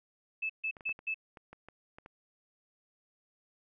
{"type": "tone bursts", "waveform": "sine", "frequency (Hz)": 2616, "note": "E7", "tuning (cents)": -14, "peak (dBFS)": -31, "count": 4, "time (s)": [0.42, 1.144], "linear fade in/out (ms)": 10, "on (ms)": 76, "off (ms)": 140}
{"type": "clicks", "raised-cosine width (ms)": 0.5, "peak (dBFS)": -34, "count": 9, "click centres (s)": [0.768, 0.808, 0.893, 0.991, 1.372, 1.53, 1.686, 1.985, 2.061]}
{"effects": []}